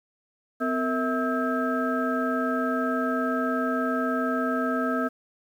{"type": "tone cluster", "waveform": "sine", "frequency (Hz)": [255.5, 458.3, 650, 1297, 1595], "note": ["C4", "A#4", "E5", "E6", "G6"], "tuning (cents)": [-41, -29, -24, -28, 30], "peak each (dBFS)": [-26, -32, -30, -29, -33], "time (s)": [0.6, 5.09], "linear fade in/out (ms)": 20, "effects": ["tanh soft clip ceiling -13 dBFS", "9-bit"]}